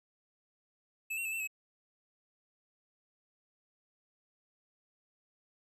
square tone with pitch steps, 2613 / 2731 / 2609 / 2682 / 2567 Hz, E7 / F7 / E7 / E7 / E7, -16 / -39 / -18 / +29 / -47 cents, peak -35 dBFS, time 1.1-1.475 s, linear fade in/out 10 ms, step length 75 ms, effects none

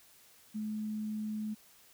sine tone, 214.3 Hz, A3, 45 cents flat, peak -34 dBFS, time 0.54-1.55 s, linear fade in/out 20 ms, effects white hiss -61 dBFS RMS until 1.93 s

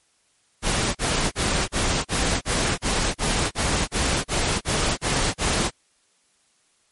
pink noise bursts, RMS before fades -22 dBFS, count 14, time 0.62-5.708 s, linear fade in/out 50 ms, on 330 ms, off 36 ms, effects white hiss -64 dBFS RMS until 6.91 s + MP3 48 kbps

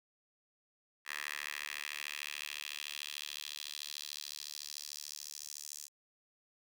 10% pulse tone with high-pass filter sweep, 73.7 Hz, D2, 7 cents sharp, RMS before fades -44 dBFS, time 1.05-5.89 s, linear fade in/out 50 ms, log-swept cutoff 1800 to 6500 Hz, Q 2.2, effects none

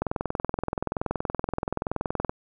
click train, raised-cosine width 1 ms, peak -12 dBFS, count 49, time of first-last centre 0.02-2.295 s, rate 21.1 Hz, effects none

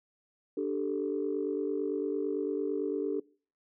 sine chord, D suspended fourth, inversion none, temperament just, 293.7 / 391.6 / 440.5 Hz, D4 / G4 / A4, 0 / -2 / +2 cents, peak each -33 dBFS, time 0.57-3.2 s, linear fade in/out 5 ms, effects noise-tail reverb RT60 0.4 s tail -21 dB re dry + tanh soft clip ceiling -20 dBFS

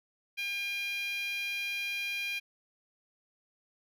10% pulse tone with high-pass filter, 805 Hz, G5, 46 cents sharp, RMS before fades -35 dBFS, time 0.37-2.4 s, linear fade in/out 20 ms, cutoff 2400 Hz, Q 5, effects none

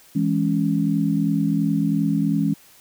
sine chord, C# minor, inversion first, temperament equal, 164.81 / 207.7 / 277.2 Hz, E3 / G#3 / C#4, 0 / 0 / 0 cents, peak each -22 / -22 / -22 dBFS, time 0.15-2.54 s, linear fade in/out 10 ms, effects white hiss -51 dBFS RMS until 2.8 s

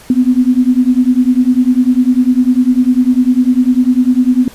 sine beating tone pair, 246.9 / 256.9 Hz, B3 / C4, 0 / -32 cents, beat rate 10 Hz, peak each -10 dBFS, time 0.1-4.48 s, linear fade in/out 2 ms, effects pink hiss -38 dBFS RMS until 4.54 s + resampled to 32000 Hz

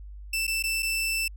sawtooth tone with dropouts, 2661 Hz, E7, 16 cents sharp, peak -22 dBFS, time 0.33-1.28 s, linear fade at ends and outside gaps 5 ms, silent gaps 0.469-0.477 / 0.626-0.637 / 0.824-0.828 s, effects added 50 Hz sine -39 dBFS peak until 1.36 s

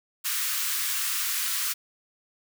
white high-pass noise, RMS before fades -28 dBFS, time 0.24-1.74 s, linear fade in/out 20 ms, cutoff 1100 Hz, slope 48 dB/octave, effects none

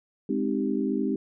sine chord, Ab major seventh, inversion none, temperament equal, 207.7 / 261.6 / 311.1 / 392 Hz, Ab3 / C4 / Eb4 / G4, 0 / 0 / 0 / 0 cents, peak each -29 / -28 / -30 / -31 dBFS, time 0.29-1.16 s, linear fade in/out 5 ms, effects none

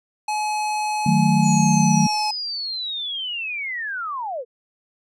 square tone, 849 Hz, G#5, 38 cents sharp, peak -22 dBFS, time 0.28-2.31 s, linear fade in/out 5 ms
sine chord, D# diminished, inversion none, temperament equal, 155.56 / 185 / 220 Hz, D#3 / F#3 / A3, 0 / 0 / 0 cents, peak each -19 dBFS, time 1.06-2.07 s, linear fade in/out 5 ms
sine linear sweep, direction down, 6990 to 446.9 Hz, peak -25 dBFS, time 1.42-4.45 s, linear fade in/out 50 ms
effects resampled to 24000 Hz

